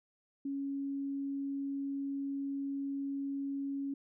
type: tone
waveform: sine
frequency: 277.2 Hz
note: C#4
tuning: in tune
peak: -34 dBFS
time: 0.45-3.94 s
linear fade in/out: 5 ms
effects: none